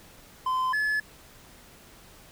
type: tone pair in turn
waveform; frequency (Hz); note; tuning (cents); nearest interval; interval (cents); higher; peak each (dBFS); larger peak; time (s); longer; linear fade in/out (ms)
triangle; 1029 / 1717.1; C6 / A6; -29 / -43; major sixth; 886; second; -22; neither; 0.46-0.73 / 0.73-1; neither; 5
effects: pink hiss -52 dBFS RMS until 2.31 s